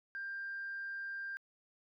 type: tone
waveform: sine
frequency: 1590 Hz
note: G6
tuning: 24 cents sharp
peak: -38 dBFS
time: 0.15-1.37 s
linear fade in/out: 0 ms
effects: tanh soft clip ceiling -35 dBFS